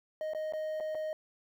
triangle tone with dropouts, 622.3 Hz, D#5, in tune, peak -31 dBFS, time 0.21-1.13 s, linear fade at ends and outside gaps 1 ms, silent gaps 0.335-0.348 / 0.524-0.535 / 0.801-0.806 / 0.948-0.952 s, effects 11-bit

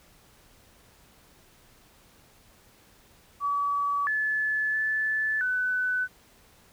sine tone with pitch steps, 1142 / 1728 / 1742 / 1501 Hz, D6 / A6 / A6 / F#6, -49 / -32 / -18 / +24 cents, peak -24 dBFS, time 3.4-6.08 s, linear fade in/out 50 ms, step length 670 ms, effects pink hiss -58 dBFS RMS until 6.72 s

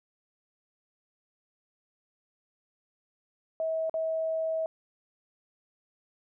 sine tone with dropouts, 644 Hz, E5, 41 cents flat, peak -27 dBFS, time 3.6-4.66 s, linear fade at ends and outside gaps 1 ms, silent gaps 3.896-3.941 s, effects none

